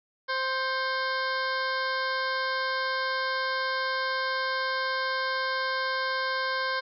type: harmonic tone with a mistuned harmonic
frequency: 524 Hz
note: C5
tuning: 2 cents sharp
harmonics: 1 / 2 / 3 / 4 / 6 / 7 / 8 / 9 / 10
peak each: -34 / -31 / -30 / -39 / -42 / -43 / -40 / -41 / -44 dBFS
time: 0.28-6.81 s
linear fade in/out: 20 ms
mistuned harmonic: 4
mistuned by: +54 cents
effects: none